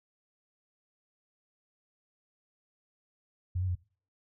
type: tone with pitch steps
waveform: sine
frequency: 90.1 / 92.9 / 89 Hz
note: F#2 / F#2 / F2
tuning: -45 / +7 / +33 cents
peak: -28 dBFS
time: 3.55-3.754 s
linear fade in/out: 10 ms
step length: 68 ms
effects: noise-tail reverb RT60 0.4 s tail -21 dB re dry